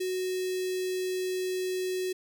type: tone with notch filter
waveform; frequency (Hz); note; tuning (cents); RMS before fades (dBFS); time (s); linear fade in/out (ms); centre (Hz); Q
square; 370; F#4; 0; -31; 0-2.13; 10; 1100; 0.65
effects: none